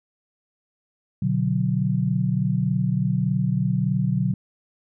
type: chord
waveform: sine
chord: B minor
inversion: none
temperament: equal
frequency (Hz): 123.47 / 146.83 / 185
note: B2 / D3 / F#3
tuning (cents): 0 / 0 / 0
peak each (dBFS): -24 / -24 / -23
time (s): 1.22-4.34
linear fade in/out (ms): 5
effects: none